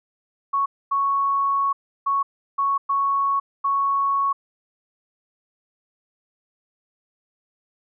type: tone bursts at uneven times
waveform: sine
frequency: 1108.7 Hz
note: C#6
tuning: in tune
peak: -18 dBFS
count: 6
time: 0.53-0.66 / 0.91-1.73 / 2.06-2.23 / 2.58-2.78 / 2.89-3.4 / 3.64-4.33 s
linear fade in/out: 10 ms
effects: none